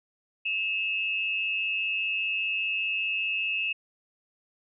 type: tone pair together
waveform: sine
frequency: 2600 / 2795 Hz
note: E7 / F7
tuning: -24 / +1 cents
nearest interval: minor second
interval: 125 cents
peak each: -27 / -32 dBFS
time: 0.45-3.73 s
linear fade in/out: 10 ms
effects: none